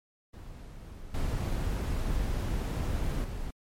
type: noise with level steps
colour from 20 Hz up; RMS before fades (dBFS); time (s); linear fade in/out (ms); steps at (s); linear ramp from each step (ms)
brown; -44 / -30 / -36; 0.33-3.51; 10; 1.14 / 3.24; 5
effects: MP3 64 kbps